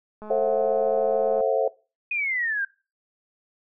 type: click train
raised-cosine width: 1 ms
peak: -27 dBFS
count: 254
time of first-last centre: 0.22-1.408 s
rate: 213 Hz
type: chord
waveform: sine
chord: F# half-diminished seventh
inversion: first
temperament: just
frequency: 444 / 532.8 / 666 / 740 Hz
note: A4 / C5 / E5 / F#5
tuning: +16 / +31 / +18 / 0 cents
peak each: -24 / -23 / -25 / -29 dBFS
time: 0.3-1.68 s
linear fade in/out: 5 ms
type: exponential sweep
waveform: sine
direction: down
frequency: 2499 to 1560 Hz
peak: -23 dBFS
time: 2.11-2.65 s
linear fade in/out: 5 ms
effects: noise-tail reverb RT60 0.3 s tail -20 dB re dry